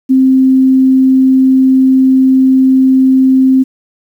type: tone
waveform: sine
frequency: 262.4 Hz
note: C4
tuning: 5 cents sharp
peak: -4 dBFS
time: 0.09-3.64 s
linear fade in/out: 20 ms
effects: 7-bit